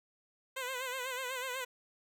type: tone with vibrato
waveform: 10% pulse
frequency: 512 Hz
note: C5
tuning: 38 cents flat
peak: -28 dBFS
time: 0.56-1.65 s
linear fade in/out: 10 ms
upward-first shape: sine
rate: 8.1 Hz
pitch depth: 74 cents each way
effects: none